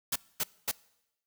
white noise bursts, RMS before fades -30 dBFS, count 3, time 0.12-0.714 s, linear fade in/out 5 ms, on 38 ms, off 240 ms, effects noise-tail reverb RT60 0.9 s tail -23 dB re dry

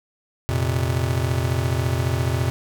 square chord, F suspended fourth, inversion none, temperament just, 87.31 / 116.41 / 130.96 Hz, F2 / Bb2 / C3, 0 / -2 / +2 cents, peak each -25 dBFS, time 0.49-2.5 s, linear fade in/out 0 ms, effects none

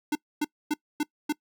square tone bursts, 299.2 Hz, D4, 32 cents sharp, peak -24 dBFS, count 5, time 0.12-1.325 s, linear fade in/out 5 ms, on 33 ms, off 260 ms, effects noise-tail reverb RT60 0.1 s tail -23 dB re dry

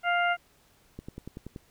harmonic tone, 700 Hz, F5, 4 cents sharp, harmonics 1 / 2 / 3 / 4, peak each -26 / -27 / -31 / -36 dBFS, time 0.03-0.37 s, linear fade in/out 50 ms
click train, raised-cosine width 3 ms, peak -26 dBFS, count 7, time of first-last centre 0.99-1.561 s, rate 10.5 Hz
effects pink hiss -63 dBFS RMS until 1.7 s

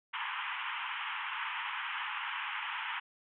pink band-pass noise, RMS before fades -38 dBFS, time 0.13-3 s, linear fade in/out 10 ms, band 850 to 3200 Hz, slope 96 dB/octave, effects none

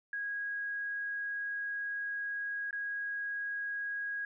sine tone with dropouts, 1647 Hz, G#6, 15 cents flat, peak -34 dBFS, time 0.13-4.25 s, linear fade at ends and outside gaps 2 ms, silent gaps 2.709-2.728 s, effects none

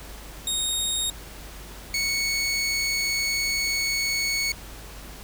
20% pulse tone pair in turn, 3729 / 2217 Hz, A#7 / C#7, 0 / 0 cents, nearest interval major sixth, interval 900 cents, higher first, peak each -18 dBFS, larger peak neither, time 0.47-1.1 / 1.94-4.52 s, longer second, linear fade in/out 2 ms, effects added 50 Hz sine -42 dBFS peak until 5.23 s + pink hiss -43 dBFS RMS until 5.23 s

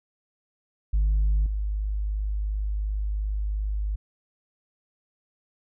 sine tone with level steps, 51.4 Hz, G#1, 17 cents flat, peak -17 / -24 dBFS, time 0.93-3.96 s, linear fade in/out 10 ms, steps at 1.46 s, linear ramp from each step 2 ms, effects tanh soft clip ceiling -17 dBFS

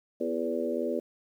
harmonic tone with a mistuned harmonic, 82.41 Hz, E2, in tune, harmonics 3 / 4 / 5 / 6 / 7, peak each -34 / -34 / -34 / -34 / -34 dBFS, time 0.2-1 s, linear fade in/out 10 ms, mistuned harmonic 4, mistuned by +27 cents, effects 10-bit

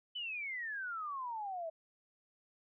sine exponential sweep, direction down, 3041 to 633 Hz, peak -38 dBFS, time 0.15-1.7 s, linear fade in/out 10 ms, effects none

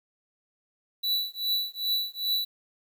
square tone with tremolo, 3951 Hz, B7, in tune, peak -23 dBFS, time 1.03-2.45 s, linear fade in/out 10 ms, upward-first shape triangle, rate 2.5 Hz, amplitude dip 100%, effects 10-bit

